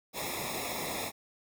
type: noise with comb filter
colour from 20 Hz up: pink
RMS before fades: -36 dBFS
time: 0.13-1.12 s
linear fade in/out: 50 ms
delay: 0.66 ms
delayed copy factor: -1
effects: none